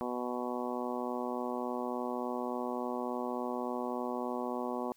harmonic tone, 123.47 Hz, B2, in tune, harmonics 2 / 3 / 4 / 5 / 6 / 7 / 8 / 9, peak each -38 / -40 / -41 / -42 / -43 / -43 / -44 / -45 dBFS, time 0.01-4.92 s, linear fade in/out 0 ms, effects white hiss -67 dBFS RMS until 4.96 s

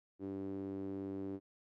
sawtooth tone with band-pass filter, 97.3 Hz, G2, 12 cents flat, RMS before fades -42 dBFS, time 0.19-1.4 s, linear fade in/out 50 ms, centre 330 Hz, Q 4.9, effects none

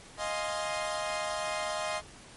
sawtooth chord, F minor seventh, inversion third, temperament equal, 622.3 / 698.5 / 830.6 / 1046.5 Hz, Eb5 / F5 / Ab5 / C6, 0 / 0 / 0 / 0 cents, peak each -30 / -35 / -36 / -34 dBFS, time 0.17-2.02 s, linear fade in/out 50 ms, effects pink hiss -51 dBFS RMS until 2.36 s + MP3 48 kbps

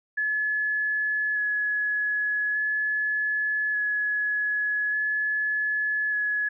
sine tone with vibrato, 1701 Hz, G#6, 41 cents sharp, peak -23 dBFS, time 0.17-6.49 s, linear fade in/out 10 ms, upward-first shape square, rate 0.42 Hz, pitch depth 9 cents each way, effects none

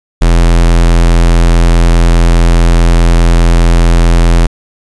square tone, 42.4 Hz, E1, 50 cents sharp, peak -4 dBFS, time 0.21-4.47 s, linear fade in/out 10 ms, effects resampled to 24000 Hz + 7-bit

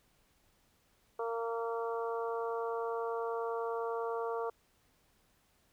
harmonic tone, 230.1 Hz, A#3, 22 cents flat, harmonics 2 / 3 / 4 / 5 / 6, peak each -35 / -42 / -42 / -42 / -48 dBFS, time 1.19-4.5 s, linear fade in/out 5 ms, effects pink hiss -71 dBFS RMS until 5.72 s

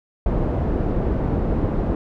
pink low-pass noise, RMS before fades -21 dBFS, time 0.26-1.95 s, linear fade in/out 2 ms, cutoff 550 Hz, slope 12 dB/octave, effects none

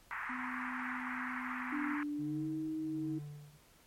white band-pass noise, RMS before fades -41 dBFS, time 0.11-2.03 s, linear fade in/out 0 ms, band 900 to 2100 Hz, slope 48 dB/octave
triangle tone, 251.9 Hz, B3, 34 cents sharp, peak -40 dBFS, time 0.29-1.95 s, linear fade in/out 10 ms
sine tone with pitch glide, 293.7 to 314.8 Hz, D4 to D#4, 0 to +20 cents, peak -35 dBFS, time 1.72-3.19 s, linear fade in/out 10 ms, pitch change +120 cents, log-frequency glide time 2.16-2.46 s
triangle tone with tremolo, 146.83 Hz, D3, in tune, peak -38 dBFS, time 2.18-3.58 s, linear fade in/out 20 ms, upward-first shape triangle, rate 1.3 Hz, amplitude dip 90%
effects pink hiss -64 dBFS RMS until 3.86 s + MP3 64 kbps

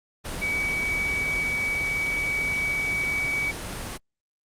sine tone in noise, 2272 Hz, C#7, 42 cents sharp, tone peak -24 dBFS, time 0.41-3.52 s, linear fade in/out 20 ms, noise pink, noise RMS -33 dBFS, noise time 0.24-3.98 s, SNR +6 dB, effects low-pass 11000 Hz 12 dB/octave + Opus 32 kbps

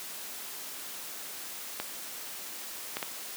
clicks, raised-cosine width 0.3 ms, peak -16 dBFS, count 3, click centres 1.8 / 2.969 / 3.028 s, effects white hiss -41 dBFS RMS until 3.36 s + high-pass 200 Hz 12 dB/octave

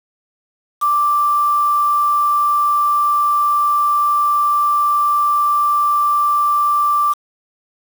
sine tone with quantisation, 1174.7 Hz, D6, in tune, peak -12 dBFS, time 0.81-7.14 s, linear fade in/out 20 ms, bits 5, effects none

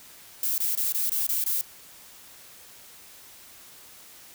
violet noise bursts, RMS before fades -26 dBFS, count 7, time 0.43-1.612 s, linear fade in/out 2 ms, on 150 ms, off 22 ms, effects white hiss -49 dBFS RMS until 4.34 s

